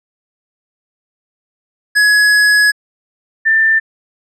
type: tone pair in turn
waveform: square / sine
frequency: 1683 / 1783.1 Hz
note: G#6 / A6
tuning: +23 / +23 cents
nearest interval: minor second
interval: 100 cents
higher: second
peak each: -8 dBFS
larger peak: neither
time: 1.95-2.72 / 3.45-3.8 s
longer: first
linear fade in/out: 20 ms
effects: low-pass 9000 Hz 12 dB/octave